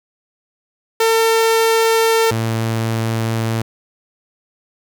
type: tone pair in turn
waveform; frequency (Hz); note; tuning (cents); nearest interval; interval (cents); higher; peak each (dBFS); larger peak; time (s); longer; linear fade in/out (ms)
sawtooth; 451.2 / 113.06; A4 / A2; +44 / +48; 2 octaves; 2396; first; -8 / -13; first; 1-2.31 / 2.31-3.62; neither; 5
effects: none